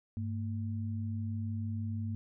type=tone pair together; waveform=sine; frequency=100.53 / 226.6 Hz; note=G2 / A#3; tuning=+44 / -49 cents; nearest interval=octave + major second; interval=1407 cents; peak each=-34 / -39 dBFS; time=0.17-2.15 s; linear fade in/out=0 ms; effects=none